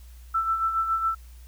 sine tone with tremolo, 1329 Hz, E6, 14 cents sharp, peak -20 dBFS, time 0.34-1.15 s, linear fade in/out 10 ms, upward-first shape sine, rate 7.2 Hz, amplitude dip 55%, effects added 60 Hz sine -43 dBFS peak until 1.47 s + white hiss -58 dBFS RMS until 1.47 s

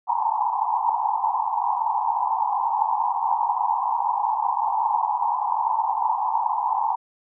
pink band-pass noise, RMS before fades -23 dBFS, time 0.07-6.96 s, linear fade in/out 20 ms, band 810 to 1000 Hz, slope 96 dB/octave, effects none

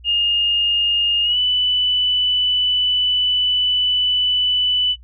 sine tone with pitch glide, 2835 to 2985 Hz, F7 to F#7, +25 to +15 cents, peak -15 dBFS, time 0.04-4.96 s, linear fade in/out 50 ms, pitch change +90 cents, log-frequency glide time 1.23-1.38 s, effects noise-tail reverb RT60 0.1 s tail -20 dB re dry + added 60 Hz sine -40 dBFS peak until 5.03 s

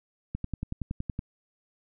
click train, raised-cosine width 5 ms, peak -19 dBFS, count 10, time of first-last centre 0.35-1.191 s, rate 10.7 Hz, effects none

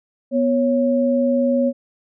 sine tone pair together, 245.8 / 551.8 Hz, B3 / C#5, -8 / -8 cents, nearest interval octave + major second, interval 1400 cents, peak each -17 / -18 dBFS, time 0.31-1.73 s, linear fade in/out 50 ms, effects none

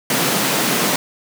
pink high-pass noise, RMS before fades -18 dBFS, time 0.1-0.96 s, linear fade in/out 2 ms, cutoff 140 Hz, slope 48 dB/octave, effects none

